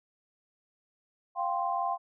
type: chord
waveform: sine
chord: F suspended second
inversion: none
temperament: equal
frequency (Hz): 698.5 / 784 / 1046.5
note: F5 / G5 / C6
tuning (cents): 0 / 0 / 0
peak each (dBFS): -32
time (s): 1.35-1.98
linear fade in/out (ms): 50
effects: none